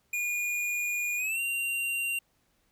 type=tone with pitch glide; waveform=square; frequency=2436 to 2766 Hz; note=D#7 to F7; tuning=-37 to -17 cents; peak=-29 dBFS; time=0.13-2.19 s; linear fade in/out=5 ms; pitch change=+220 cents; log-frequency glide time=1.17-1.4 s; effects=pink hiss -71 dBFS RMS until 2.71 s